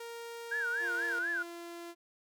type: tone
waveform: sawtooth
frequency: 466.2 Hz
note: A#4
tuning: in tune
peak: -38 dBFS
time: 0-1.19 s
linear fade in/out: 5 ms
type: tone with vibrato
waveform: sine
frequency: 1568 Hz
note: G6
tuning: in tune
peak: -31 dBFS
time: 0.51-1.43 s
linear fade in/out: 10 ms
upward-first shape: sine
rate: 4.1 Hz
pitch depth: 170 cents each way
type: tone with pitch glide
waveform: sawtooth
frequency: 349.2 to 342 Hz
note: F4 to F4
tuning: 0 to -36 cents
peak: -39 dBFS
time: 0.79-1.95 s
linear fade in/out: 50 ms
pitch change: -36 cents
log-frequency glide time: 0.91-0.98 s
effects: none